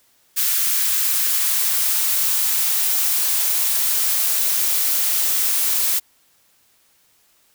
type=noise with high-pass filter sweep; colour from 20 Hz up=blue; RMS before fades=-19 dBFS; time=0.36-6 s; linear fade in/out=20 ms; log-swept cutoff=1400 to 250 Hz; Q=1.1; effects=white hiss -59 dBFS RMS until 7.54 s